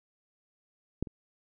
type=clicks; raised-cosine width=3 ms; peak=-16 / -30 dBFS; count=2; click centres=1.026 / 1.072 s; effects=none